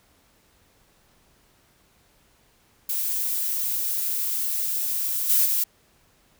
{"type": "noise with level steps", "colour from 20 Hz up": "violet", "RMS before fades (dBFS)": [-26, -19, -23], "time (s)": [2.89, 5.64], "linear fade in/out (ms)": 5, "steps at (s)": [5.29, 5.45], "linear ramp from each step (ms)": 10, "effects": ["pink hiss -61 dBFS RMS until 6.39 s"]}